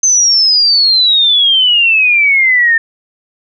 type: exponential sweep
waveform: sine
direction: down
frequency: 6272 to 1797 Hz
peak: -6 dBFS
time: 0.03-2.78 s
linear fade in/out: 5 ms
effects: none